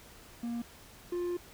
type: tone pair in turn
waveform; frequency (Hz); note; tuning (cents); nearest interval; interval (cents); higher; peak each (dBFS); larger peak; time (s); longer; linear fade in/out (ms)
triangle; 235.7 / 351.8; A#3 / F4; +19 / +13; perfect fifth; 694; second; -31 / -29; second; 0.43-0.62 / 1.12-1.37; second; 5
effects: pink hiss -54 dBFS RMS until 1.53 s